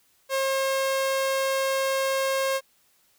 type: tone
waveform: sawtooth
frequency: 537 Hz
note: C5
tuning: 45 cents sharp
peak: -19 dBFS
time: 0.29-2.61 s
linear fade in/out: 50 ms
effects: white hiss -64 dBFS RMS until 3.18 s